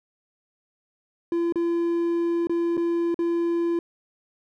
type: tone with dropouts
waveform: triangle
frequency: 340 Hz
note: F4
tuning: 46 cents flat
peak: -19 dBFS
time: 1.32-3.79 s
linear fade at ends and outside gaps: 2 ms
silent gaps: 1.524-1.557 / 2.471-2.495 / 2.77-2.776 / 3.144-3.19 s
effects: none